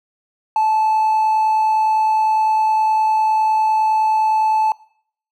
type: tone with amplitude modulation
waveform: triangle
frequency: 871 Hz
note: A5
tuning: 18 cents flat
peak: -9 dBFS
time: 0.56-4.72 s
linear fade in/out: 2 ms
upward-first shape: sine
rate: 49.8 Hz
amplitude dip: 25%
effects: noise-tail reverb RT60 0.6 s tail -23 dB re dry + tanh soft clip ceiling -8 dBFS